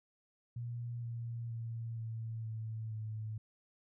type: tone with pitch steps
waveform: sine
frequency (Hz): 119.1 / 116.99 / 114.91 / 112.87 / 110.87 / 108.9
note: A#2 / A#2 / A#2 / A2 / A2 / A2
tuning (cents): +38 / +7 / -24 / +45 / +14 / -17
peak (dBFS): -38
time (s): 0.56-3.38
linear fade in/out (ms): 5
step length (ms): 470
effects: none